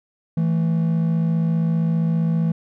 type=tone pair together; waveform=triangle; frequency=164.66 / 219.8 Hz; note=E3 / A3; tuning=-2 / -2 cents; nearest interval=perfect fourth; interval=500 cents; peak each=-15 / -23 dBFS; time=0.37-2.52 s; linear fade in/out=5 ms; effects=tanh soft clip ceiling -9 dBFS